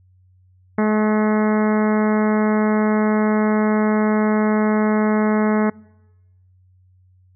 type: harmonic tone with a mistuned harmonic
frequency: 213.7 Hz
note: G#3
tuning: 50 cents sharp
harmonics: 1 / 2 / 3 / 4 / 5 / 6 / 7 / 8 / 9 / 10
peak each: -16 / -22 / -26 / -28 / -30 / -32 / -33 / -34 / -35 / -36 dBFS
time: 0.78-5.7 s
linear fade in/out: 5 ms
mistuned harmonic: 5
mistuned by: +16 cents
effects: noise-tail reverb RT60 1.0 s tail -25 dB re dry + added 92 Hz sine -51 dBFS peak until 7.35 s